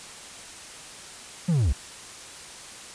triangle linear sweep, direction down, 185.2 to 53.6 Hz, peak -17 dBFS, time 1.48-1.73 s, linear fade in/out 10 ms, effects white hiss -42 dBFS RMS until 2.94 s + resampled to 22050 Hz

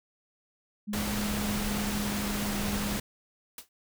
sine tone with pitch glide, 207.7 to 204.2 Hz, G#3 to G#3, 0 to -29 cents, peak -31 dBFS, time 0.87-2.98 s, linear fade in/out 20 ms, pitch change -29 cents, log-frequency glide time 1.23-2.7 s
pink noise, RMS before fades -33 dBFS, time 0.93-3 s, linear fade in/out 5 ms
white noise with exponential decay, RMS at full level -37 dBFS, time 3.58-3.69 s, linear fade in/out 2 ms, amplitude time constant 22 ms
effects none

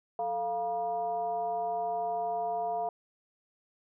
sine tone with frequency modulation, 698.5 Hz, F5, in tune, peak -29 dBFS, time 0.19-2.89 s, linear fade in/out 2 ms, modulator 258 Hz, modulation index 0.7, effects none

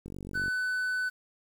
click train, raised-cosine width 3 ms, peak -28 dBFS, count 21, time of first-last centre 0.06-0.481 s, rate 47.5 Hz
triangle tone, 1500 Hz, F#6, 23 cents sharp, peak -26 dBFS, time 0.34-1.1 s, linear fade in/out 20 ms
effects 9-bit

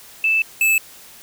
sine / square tone pair in turn, 2637 / 2617 Hz, E7 / E7, 0 / -13 cents, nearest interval unison, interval 13 cents, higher first, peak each -14 dBFS, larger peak neither, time 0.24-0.42 / 0.61-0.78 s, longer first, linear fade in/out 2 ms, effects white hiss -43 dBFS RMS until 1.22 s

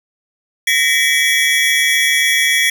square tone cluster, 1862 / 2009 / 2286 / 3351 Hz, A#6 / B6 / D7 / G#7, -2 / +29 / -47 / +15 cents, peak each -18 dBFS, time 0.67-2.7 s, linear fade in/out 5 ms, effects none

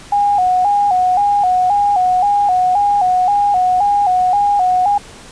sine tone with vibrato, 773 Hz, G5, 24 cents flat, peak -10 dBFS, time 0.12-4.98 s, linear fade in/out 5 ms, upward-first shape square, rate 1.9 Hz, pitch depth 93 cents each way, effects pink hiss -37 dBFS RMS until 5.31 s + resampled to 22050 Hz

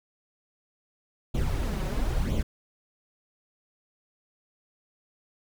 brown noise with flanger, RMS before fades -27 dBFS, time 1.34-2.43 s, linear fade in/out 10 ms, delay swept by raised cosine 0.28 to 5.38 ms, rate 1 Hz, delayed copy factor +0.7, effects none

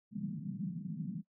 white band-pass noise, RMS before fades -40 dBFS, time 0.11-1.23 s, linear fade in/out 50 ms, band 150 to 210 Hz, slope 48 dB/octave, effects noise-tail reverb RT60 0.1 s tail -22 dB re dry

